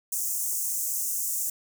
pink high-pass noise, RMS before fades -29 dBFS, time 0.12-1.5 s, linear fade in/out 5 ms, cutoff 6400 Hz, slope 48 dB/octave, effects none

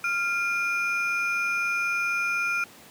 triangle ring-modulated tone, 1902 Hz, A#6, 34 cents sharp, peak -19 dBFS, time 0.04-2.64 s, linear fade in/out 2 ms, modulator 510 Hz, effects pink hiss -49 dBFS RMS until 2.9 s + high-pass 150 Hz 12 dB/octave

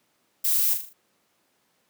violet noise with echo, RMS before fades -23 dBFS, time 0.44-0.74 s, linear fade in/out 10 ms, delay 39 ms, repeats 5, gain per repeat -6 dB, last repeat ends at 0.935 s, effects pink hiss -68 dBFS RMS until 1.89 s + high-pass 200 Hz 12 dB/octave

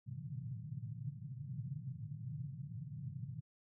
white band-pass noise, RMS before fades -45 dBFS, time 0.06-3.41 s, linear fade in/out 10 ms, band 110 to 150 Hz, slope 48 dB/octave, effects none

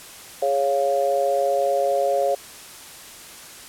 sine chord, Db major, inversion second, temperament equal, 415.3 / 554.4 / 698.5 Hz, Ab4 / Db5 / F5, 0 / 0 / 0 cents, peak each -26 / -20 / -23 dBFS, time 0.42-2.35 s, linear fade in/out 5 ms, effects white hiss -41 dBFS RMS until 3.68 s + low-pass 12000 Hz 12 dB/octave

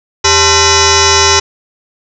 sine tone with frequency modulation, 2489 Hz, D#7, in tune, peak -5 dBFS, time 0.24-1.4 s, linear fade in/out 10 ms, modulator 481 Hz, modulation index 7.9, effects none

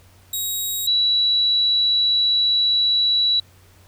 10% pulse / sine tone pair in turn, 3800 / 3925 Hz, A#7 / B7, +33 / -11 cents, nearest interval minor second, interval 56 cents, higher second, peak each -15 dBFS, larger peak neither, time 0.33-0.87 / 0.87-3.4 s, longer second, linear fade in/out 5 ms, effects added 92 Hz sine -50 dBFS peak until 3.87 s + pink hiss -54 dBFS RMS until 3.87 s

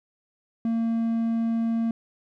triangle tone with hard clipping, 228.5 Hz, A#3, 34 cents flat, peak -23 dBFS, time 0.65-1.91 s, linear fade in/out 2 ms, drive 6 dB, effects none

